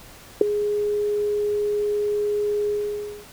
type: tone with ADSR envelope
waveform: sine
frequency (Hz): 415.3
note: G#4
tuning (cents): 0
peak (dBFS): -5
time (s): 0.41-3.26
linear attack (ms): 4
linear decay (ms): 5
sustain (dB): -15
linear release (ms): 580
effects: pink hiss -45 dBFS RMS until 3.32 s